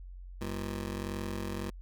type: ring-modulated tone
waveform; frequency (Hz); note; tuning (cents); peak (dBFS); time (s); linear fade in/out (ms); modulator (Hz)
20% pulse; 142.8; D3; -48; -27; 0.41-1.7; 2; 50.5
effects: added 45 Hz sine -43 dBFS peak until 1.81 s